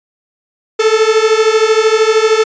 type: beating tone pair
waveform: 45% pulse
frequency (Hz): 432.8 / 445.8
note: A4 / A4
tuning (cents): -29 / +23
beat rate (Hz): 13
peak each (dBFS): -11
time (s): 0.79-2.44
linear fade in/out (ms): 10
effects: resampled to 16000 Hz